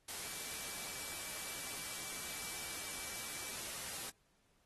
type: tone in noise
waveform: sine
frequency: 2319 Hz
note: D7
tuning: 22 cents flat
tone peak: -55 dBFS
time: 0.22-3.55 s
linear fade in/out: 5 ms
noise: white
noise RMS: -44 dBFS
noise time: 0.08-4.1 s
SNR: -14 dB
effects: pink hiss -75 dBFS RMS until 4.65 s + AAC 32 kbps